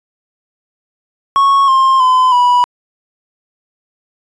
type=tone with pitch steps; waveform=triangle; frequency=1103 / 1060.5 / 1019.7 / 980.4 Hz; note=C#6 / C6 / C6 / B5; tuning=-9 / +23 / -45 / -13 cents; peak=-5 dBFS; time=1.36-2.64 s; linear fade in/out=0 ms; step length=320 ms; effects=resampled to 22050 Hz